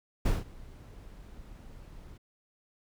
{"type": "noise with ADSR envelope", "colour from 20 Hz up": "brown", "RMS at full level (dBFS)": -24, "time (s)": [0.25, 2.18], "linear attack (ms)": 9, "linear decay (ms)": 180, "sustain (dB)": -24, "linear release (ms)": 12, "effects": []}